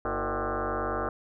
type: tone with frequency modulation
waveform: sine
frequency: 370 Hz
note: F#4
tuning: in tune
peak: -27 dBFS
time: 0.05-1.09 s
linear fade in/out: 2 ms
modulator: 138 Hz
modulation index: 7.7
effects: none